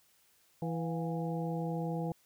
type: harmonic tone with a mistuned harmonic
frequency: 164.81 Hz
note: E3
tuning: in tune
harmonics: 1 / 2 / 3 / 4 / 5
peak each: -34 / -41 / -40 / -44 / -44 dBFS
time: 0.62-2.12 s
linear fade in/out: 2 ms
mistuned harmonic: 4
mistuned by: +110 cents
effects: white hiss -68 dBFS RMS until 2.25 s